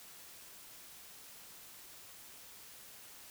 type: silence
effects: white hiss -54 dBFS RMS until 3.3 s